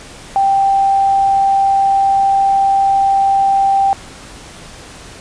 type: tone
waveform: sine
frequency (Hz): 785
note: G5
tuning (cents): +2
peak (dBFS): -9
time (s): 0.36-3.93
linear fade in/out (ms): 0
effects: pink hiss -35 dBFS RMS until 5.2 s + resampled to 22050 Hz